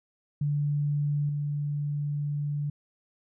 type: tone with level steps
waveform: sine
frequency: 145.9 Hz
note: D3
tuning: 11 cents flat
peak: -24 / -27 dBFS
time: 0.41-2.7 s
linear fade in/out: 5 ms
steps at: 1.29 s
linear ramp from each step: 2 ms
effects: none